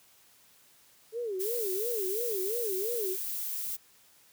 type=tone with vibrato; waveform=sine; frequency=424.1 Hz; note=G#4; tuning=36 cents sharp; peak=-31 dBFS; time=1.12-3.17 s; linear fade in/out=50 ms; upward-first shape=sine; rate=2.9 Hz; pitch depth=230 cents each way
type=noise; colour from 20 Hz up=violet; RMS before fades=-35 dBFS; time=1.39-3.77 s; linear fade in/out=20 ms
effects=white hiss -61 dBFS RMS until 4.32 s + high-pass 60 Hz 12 dB/octave